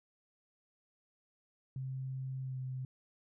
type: tone with pitch glide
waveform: sine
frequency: 131.8 to 129.61 Hz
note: C3 to C3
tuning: +13 to -16 cents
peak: -37 dBFS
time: 1.76-2.85 s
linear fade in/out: 2 ms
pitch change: -29 cents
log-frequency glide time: 2.42-2.58 s
effects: none